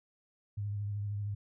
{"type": "tone with vibrato", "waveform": "sine", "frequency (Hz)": 102.5, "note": "G#2", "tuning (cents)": -22, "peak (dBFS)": -33, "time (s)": [0.57, 1.35], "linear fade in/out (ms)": 10, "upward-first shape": "triangle", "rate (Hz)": 13, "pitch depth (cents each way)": 38, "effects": []}